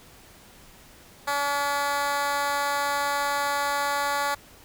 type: tone with high-pass filter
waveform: 10% pulse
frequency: 284.9 Hz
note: C#4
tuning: 48 cents sharp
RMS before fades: -26 dBFS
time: 1.27-4.35 s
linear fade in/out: 10 ms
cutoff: 780 Hz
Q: 1.4
effects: pink hiss -51 dBFS RMS until 4.64 s